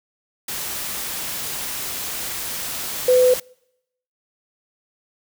sine tone in noise, 504 Hz, B4, 35 cents sharp, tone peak -11 dBFS, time 3.08-3.34 s, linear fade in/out 5 ms, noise white, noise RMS -28 dBFS, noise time 0.48-3.4 s, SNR +14 dB, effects noise-tail reverb RT60 0.8 s tail -26 dB re dry

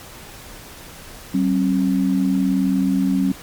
sine tone pair together, 190.4 / 269.4 Hz, F#3 / C#4, +50 / -49 cents, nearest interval tritone, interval 601 cents, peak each -18 dBFS, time 1.34-3.32 s, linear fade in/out 5 ms, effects pink hiss -39 dBFS RMS until 3.42 s + MP3 96 kbps

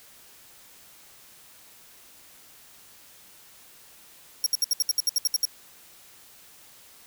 sawtooth tone bursts, 5580 Hz, F8, 2 cents flat, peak -17 dBFS, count 12, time 4.44-5.453 s, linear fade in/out 2 ms, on 23 ms, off 67 ms, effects white hiss -52 dBFS RMS until 7.06 s

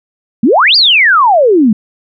sine exponential two-way sweep, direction up then down, 200.7 to 4978 to 200.7 Hz, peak -4 dBFS, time 0.43-1.73 s, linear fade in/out 5 ms, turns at 0.76 s, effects none

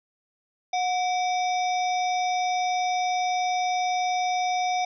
harmonic tone with a mistuned harmonic, 730 Hz, F#5, 24 cents flat, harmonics 1 / 3 / 5 / 7 / 8, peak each -23 / -33 / -37 / -40 / -41 dBFS, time 0.73-4.85 s, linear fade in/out 5 ms, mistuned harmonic 3, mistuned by +86 cents, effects none

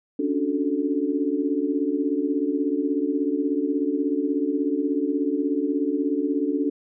sine chord, D major seventh, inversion third, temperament equal, 277.2 / 293.7 / 370 / 440 Hz, C#4 / D4 / F#4 / A4, 0 / 0 / 0 / 0 cents, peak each -26 / -24 / -30 / -29 dBFS, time 0.19-6.7 s, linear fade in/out 5 ms, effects none

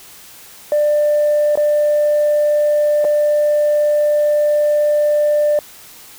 sine tone with dropouts, 594 Hz, D5, 20 cents sharp, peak -10 dBFS, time 0.72-5.59 s, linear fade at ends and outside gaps 1 ms, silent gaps 1.555-1.574 / 3.044-3.049 s, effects tanh soft clip ceiling -8 dBFS + white hiss -40 dBFS RMS until 6.18 s

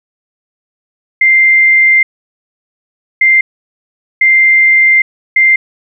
sine tone bursts at uneven times, 2093 Hz, C7, in tune, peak -4 dBFS, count 4, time 1.21-2.03 / 3.21-3.41 / 4.21-5.02 / 5.36-5.56 s, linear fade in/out 5 ms, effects none

